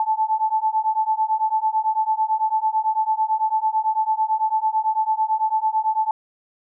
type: beating tone pair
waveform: sine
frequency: 869 / 878 Hz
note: A5 / A5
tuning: -22 / -4 cents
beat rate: 9 Hz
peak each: -21 dBFS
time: 0-6.11 s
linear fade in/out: 2 ms
effects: none